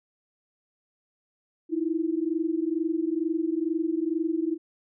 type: tone pair together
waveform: sine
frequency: 314.6 / 336.8 Hz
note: D#4 / E4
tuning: +19 / +37 cents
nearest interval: minor second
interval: 118 cents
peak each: -27 / -27 dBFS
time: 1.69-4.58 s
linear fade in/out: 50 ms
effects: none